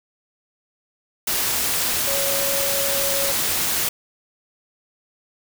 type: tone in noise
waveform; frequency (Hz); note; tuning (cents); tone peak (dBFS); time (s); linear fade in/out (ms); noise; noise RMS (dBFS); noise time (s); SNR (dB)
sine; 554.4; C#5; 0; -26; 2.07-3.32; 5; white; -22; 1.27-3.89; -7
effects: none